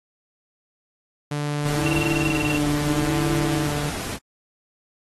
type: tone with tremolo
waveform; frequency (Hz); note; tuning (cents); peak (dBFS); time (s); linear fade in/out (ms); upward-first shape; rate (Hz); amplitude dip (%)
sawtooth; 146.83; D3; 0; -19; 1.31-3.9; 5; sine; 0.65; 30
type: noise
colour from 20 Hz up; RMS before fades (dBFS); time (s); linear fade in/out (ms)
pink; -31; 1.63-4.19; 50
type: tone with vibrato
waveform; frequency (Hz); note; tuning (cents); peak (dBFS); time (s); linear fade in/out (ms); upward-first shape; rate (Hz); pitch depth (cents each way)
sine; 312.4; D#4; +7; -24; 1.74-3.68; 50; sine; 0.78; 100
type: tone bursts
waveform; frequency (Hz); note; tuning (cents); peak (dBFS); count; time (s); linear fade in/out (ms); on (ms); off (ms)
sine; 2731; F7; -39; -23; 15; 1.86-2.569; 2; 23; 26
effects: AAC 32 kbps